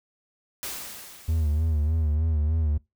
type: noise with exponential decay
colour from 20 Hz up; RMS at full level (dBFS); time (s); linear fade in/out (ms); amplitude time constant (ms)
white; -32; 0.63-2.15; 0; 330
type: tone with vibrato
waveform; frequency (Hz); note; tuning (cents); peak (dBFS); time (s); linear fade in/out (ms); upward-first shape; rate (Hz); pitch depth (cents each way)
triangle; 77.78; D#2; 0; -19; 1.28-2.78; 10; sine; 3.3; 79
effects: noise-tail reverb RT60 0.2 s tail -23 dB re dry